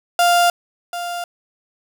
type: tone with echo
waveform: 35% pulse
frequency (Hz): 698.5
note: F5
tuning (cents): 0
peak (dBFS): -10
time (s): 0.19-0.5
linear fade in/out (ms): 2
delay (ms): 740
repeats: 1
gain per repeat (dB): -12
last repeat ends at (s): 1.24
effects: none